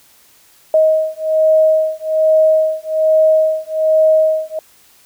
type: beating tone pair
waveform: sine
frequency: 629 / 630.2 Hz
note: D#5 / D#5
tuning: +19 / +22 cents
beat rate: 1.2 Hz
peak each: -13 dBFS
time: 0.74-4.59 s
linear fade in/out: 2 ms
effects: white hiss -49 dBFS RMS until 5.05 s